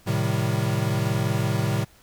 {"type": "chord", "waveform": "square", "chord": "A half-diminished seventh", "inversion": "none", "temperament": "equal", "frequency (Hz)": [110, 130.81, 155.56, 196], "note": ["A2", "C3", "Eb3", "G3"], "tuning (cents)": [0, 0, 0, 0], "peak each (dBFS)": [-26, -27, -30, -31], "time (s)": [0.06, 1.85], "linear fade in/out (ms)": 20, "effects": ["pink hiss -55 dBFS RMS until 2.02 s"]}